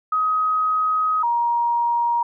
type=tone pair in turn; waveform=sine; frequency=1262 / 944.6 Hz; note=D#6 / A#5; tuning=+24 / +23 cents; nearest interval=perfect fourth; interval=501 cents; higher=first; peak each=-17 dBFS; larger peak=neither; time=0.12-1.23 / 1.23-2.23 s; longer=first; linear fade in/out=5 ms; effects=none